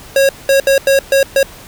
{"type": "tone bursts at uneven times", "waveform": "square", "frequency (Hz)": 546, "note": "C#5", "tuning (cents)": -26, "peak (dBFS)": -8, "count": 6, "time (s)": [[0.16, 0.29], [0.49, 0.6], [0.67, 0.78], [0.87, 0.99], [1.12, 1.23], [1.36, 1.43]], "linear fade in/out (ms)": 2, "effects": ["pink hiss -36 dBFS RMS until 1.67 s"]}